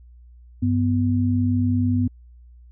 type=tone pair together; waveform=sine; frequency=98.1 / 248.1 Hz; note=G2 / B3; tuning=+2 / +8 cents; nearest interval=octave + major third; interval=1606 cents; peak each=-20 dBFS; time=0.62-2.08 s; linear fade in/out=10 ms; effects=added 60 Hz sine -44 dBFS peak until 2.71 s